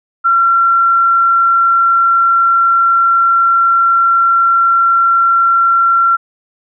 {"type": "tone", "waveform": "sine", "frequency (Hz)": 1364, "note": "F6", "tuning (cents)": -41, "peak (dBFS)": -7, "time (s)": [0.24, 6.17], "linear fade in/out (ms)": 20, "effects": []}